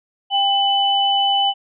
sine tone pair together, 794 / 2998 Hz, G5 / F#7, +22 / +22 cents, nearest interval octave + major seventh, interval 2300 cents, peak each -17 dBFS, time 0.3-1.54 s, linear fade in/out 50 ms, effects none

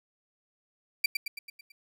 30% pulse tone with echo, 2349 Hz, D7, in tune, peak -19 dBFS, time 1.04-1.06 s, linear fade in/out 5 ms, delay 110 ms, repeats 6, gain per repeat -5 dB, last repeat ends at 1.72 s, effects none

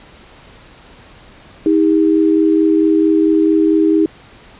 sine tone pair together, 317.8 / 402.3 Hz, D#4 / G4, +37 / +45 cents, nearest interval major third, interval 408 cents, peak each -10 / -15 dBFS, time 1.66-4.06 s, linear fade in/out 2 ms, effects pink hiss -42 dBFS RMS until 4.59 s + resampled to 8000 Hz

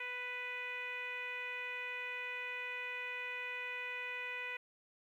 10% pulse tone with low-pass filter, 495.6 Hz, B4, 6 cents sharp, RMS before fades -42 dBFS, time 0-4.57 s, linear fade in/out 5 ms, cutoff 2300 Hz, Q 7.1, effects 12-bit

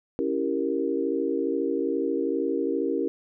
sine chord, C# diminished seventh, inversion none, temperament equal, 277.2 / 329.6 / 392 / 466.2 Hz, C#4 / E4 / G4 / Bb4, 0 / 0 / 0 / 0 cents, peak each -29 dBFS, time 0.19-3.08 s, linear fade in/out 0 ms, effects none

